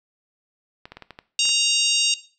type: clicks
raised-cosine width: 0.3 ms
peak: -22 dBFS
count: 8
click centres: 0.855 / 0.92 / 0.97 / 1.023 / 1.107 / 1.189 / 1.454 / 1.492 s
type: harmonic tone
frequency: 932 Hz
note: A#5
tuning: 1 cent flat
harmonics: 3 / 4 / 5 / 6 / 7 / 8 / 9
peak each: -21 / -23 / -25 / -27 / -28 / -29 / -30 dBFS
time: 1.39-2.14 s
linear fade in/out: 2 ms
effects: noise-tail reverb RT60 0.4 s tail -17 dB re dry